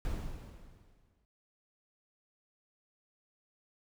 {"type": "noise with exponential decay", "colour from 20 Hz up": "brown", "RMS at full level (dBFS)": -34, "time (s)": [0.05, 1.25], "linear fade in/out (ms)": 0, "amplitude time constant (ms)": 260, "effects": []}